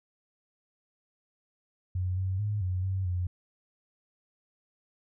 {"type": "tone with pitch steps", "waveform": "sine", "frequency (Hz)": [91.5, 94.3, 104.4, 91.7, 95.1, 89.8], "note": ["F#2", "F#2", "G#2", "F#2", "F#2", "F2"], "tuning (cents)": [-19, 33, 10, -15, 48, 49], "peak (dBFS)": -27, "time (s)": [1.95, 3.27], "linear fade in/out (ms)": 5, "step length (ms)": 220, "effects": []}